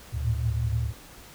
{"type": "tone cluster", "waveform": "sine", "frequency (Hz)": [73.6, 106, 111.1, 117.1], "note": ["D2", "G#2", "A2", "A#2"], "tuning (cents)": [4, 36, 17, 8], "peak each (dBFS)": [-28, -33, -28, -30], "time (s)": [0.12, 0.93], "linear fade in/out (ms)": 50, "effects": ["pink hiss -48 dBFS RMS until 1.34 s"]}